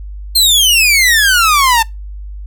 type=exponential sweep; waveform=sawtooth; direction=down; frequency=4253 to 880 Hz; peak=-4 dBFS; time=0.35-1.83 s; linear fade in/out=10 ms; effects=noise-tail reverb RT60 0.2 s tail -23 dB re dry + added 50 Hz sine -24 dBFS peak until 2.46 s